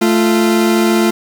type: tone pair together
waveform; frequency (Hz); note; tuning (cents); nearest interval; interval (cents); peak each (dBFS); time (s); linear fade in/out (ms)
40% pulse; 219.7 / 346.9; A3 / F4; -2 / -12; minor sixth; 790; -12; 0.01-1.11; 10
effects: 7-bit